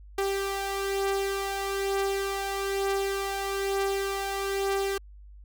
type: beating tone pair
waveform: sawtooth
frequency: 392 / 393.1 Hz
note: G4 / G4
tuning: 0 / +5 cents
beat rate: 1.1 Hz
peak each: -30 / -24 dBFS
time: 0.18-4.98 s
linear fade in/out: 5 ms
effects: added 50 Hz sine -45 dBFS peak until 5.44 s